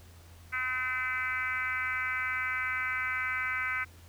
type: tone with frequency modulation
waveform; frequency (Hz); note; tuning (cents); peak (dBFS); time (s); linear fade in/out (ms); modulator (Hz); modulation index
sine; 1790; A6; +29; -29; 0.52-3.85; 20; 257; 2.1
effects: added 85 Hz sine -51 dBFS peak until 4.08 s + pink hiss -58 dBFS RMS until 4.08 s